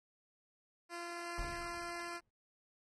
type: tone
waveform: 10% pulse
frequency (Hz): 344.3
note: F4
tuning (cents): -25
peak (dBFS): -34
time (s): 0.89-2.21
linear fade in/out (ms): 50
type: noise with exponential decay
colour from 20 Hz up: brown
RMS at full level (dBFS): -42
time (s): 1.38-2.3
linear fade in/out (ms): 1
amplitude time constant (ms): 200
effects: low-pass 12000 Hz 12 dB/octave + AAC 32 kbps